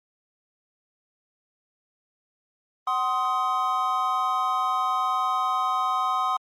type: chord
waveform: triangle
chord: C diminished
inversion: second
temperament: just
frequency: 753.5 / 1046.5 / 1255.8 Hz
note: Gb5 / C6 / Eb6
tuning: +31 / 0 / +16 cents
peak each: -27 / -24 / -24 dBFS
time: 2.87-6.37 s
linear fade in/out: 5 ms
effects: Opus 48 kbps